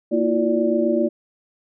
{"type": "tone cluster", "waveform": "sine", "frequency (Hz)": [232.6, 326.5, 354.2, 582], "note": ["A#3", "E4", "F4", "D5"], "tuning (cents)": [-4, -17, 24, -16], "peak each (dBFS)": -22, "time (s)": [0.11, 1.09], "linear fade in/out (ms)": 20, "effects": []}